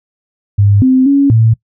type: tone with pitch steps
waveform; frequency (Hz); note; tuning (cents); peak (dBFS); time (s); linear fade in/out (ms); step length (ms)
sine; 101.3 / 259.2 / 279.4 / 112.5; G#2 / C4 / C#4 / A2; -43 / -16 / +14 / +39; -5; 0.58-1.54; 10; 240
effects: noise-tail reverb RT60 0.1 s tail -22 dB re dry

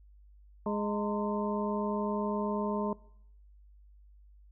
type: harmonic tone with a mistuned harmonic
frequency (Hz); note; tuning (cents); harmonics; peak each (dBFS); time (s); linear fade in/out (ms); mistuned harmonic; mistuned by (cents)
207.7; G#3; 0; 1 / 2 / 3 / 4 / 5; -32 / -35 / -37 / -38 / -39; 0.66-2.93; 2; 4; +150
effects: noise-tail reverb RT60 0.7 s tail -22 dB re dry + added 50 Hz sine -54 dBFS peak until 4.51 s

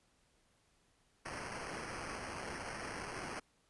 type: noise with sample-and-hold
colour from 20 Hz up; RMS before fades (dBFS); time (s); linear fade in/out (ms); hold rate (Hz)
violet; -44; 1.25-3.4; 10; 3675
effects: pink hiss -73 dBFS RMS until 3.69 s + resampled to 24000 Hz

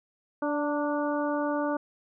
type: harmonic tone with a mistuned harmonic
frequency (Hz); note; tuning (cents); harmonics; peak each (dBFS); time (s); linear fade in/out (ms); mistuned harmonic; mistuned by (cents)
292.4; D4; -7; 1 / 2 / 3 / 4 / 5; -29 / -30 / -34 / -36 / -38; 0.42-1.77; 5; 3; +31
effects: none

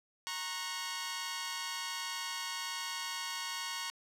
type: chord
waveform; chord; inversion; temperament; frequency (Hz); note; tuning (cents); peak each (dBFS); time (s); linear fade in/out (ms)
10% pulse; F# major; first; equal with one note detuned; 932.3 / 1094.7 / 1480; A#5 / C#6 / F#6; 0 / -22 / 0; -32 / -32 / -36; 0.27-3.9; 0
effects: low-pass 12000 Hz 12 dB/octave + 11-bit

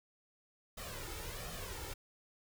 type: noise with flanger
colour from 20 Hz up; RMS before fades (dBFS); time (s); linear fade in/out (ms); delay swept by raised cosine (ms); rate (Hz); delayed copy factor
pink; -44; 0.77-1.94; 10; 1.6 to 2.28; 1.4; +0.7
effects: none

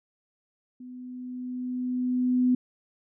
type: tone with level ramp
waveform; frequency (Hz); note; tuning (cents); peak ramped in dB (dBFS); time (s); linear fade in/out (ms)
sine; 250.8; B3; +27; -40 to -18; 0.8-2.55; 5
effects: none

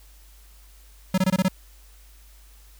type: tone bursts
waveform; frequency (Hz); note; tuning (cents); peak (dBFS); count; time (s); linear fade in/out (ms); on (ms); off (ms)
square; 187.3; F#3; +21; -18; 6; 1.14-1.484; 5; 39; 22
effects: added 50 Hz sine -48 dBFS peak until 2.79 s + white hiss -56 dBFS RMS until 2.79 s

